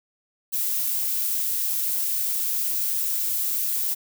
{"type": "noise", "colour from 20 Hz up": "violet", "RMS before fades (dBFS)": -25, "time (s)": [0.52, 3.95], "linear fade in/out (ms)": 20, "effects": []}